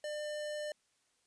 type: tone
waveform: square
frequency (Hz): 599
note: D5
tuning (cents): +34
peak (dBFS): -38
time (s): 0.04-0.72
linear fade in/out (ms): 2
effects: white hiss -75 dBFS RMS until 1.26 s + resampled to 22050 Hz